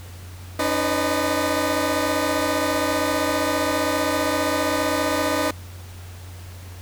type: tone cluster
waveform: 20% pulse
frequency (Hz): 282.1 / 312.6 / 502 / 610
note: C#4 / D#4 / B4 / D#5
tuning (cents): +30 / +8 / +28 / -34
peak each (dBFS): -21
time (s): 0.59-5.51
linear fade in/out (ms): 5
effects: added 90 Hz sine -36 dBFS peak until 6.81 s + pink hiss -45 dBFS RMS until 6.81 s